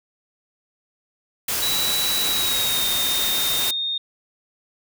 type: noise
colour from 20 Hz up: white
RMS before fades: -24 dBFS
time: 1.48-3.71 s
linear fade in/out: 5 ms
type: tone with pitch glide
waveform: sine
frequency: 3921 to 3680 Hz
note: B7 to A#7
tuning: -13 to -23 cents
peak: -22 dBFS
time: 1.62-3.98 s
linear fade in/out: 5 ms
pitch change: -110 cents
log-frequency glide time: 2.23-2.85 s
effects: none